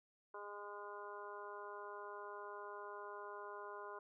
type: harmonic tone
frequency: 205 Hz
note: G#3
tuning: 22 cents flat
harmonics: 2 / 3 / 4 / 5 / 6 / 7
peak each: -52 / -56 / -58 / -51 / -57 / -56 dBFS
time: 0.34-3.99 s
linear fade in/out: 5 ms
effects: none